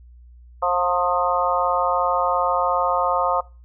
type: harmonic tone with a mistuned harmonic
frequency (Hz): 177.4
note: F3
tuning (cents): +27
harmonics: 3 / 4 / 5 / 6 / 7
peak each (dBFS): -24 / -24 / -24 / -24 / -24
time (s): 0.62-3.41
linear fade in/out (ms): 10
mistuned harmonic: 5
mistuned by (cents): +28
effects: noise-tail reverb RT60 0.3 s tail -21 dB re dry + added 60 Hz sine -43 dBFS peak until 3.64 s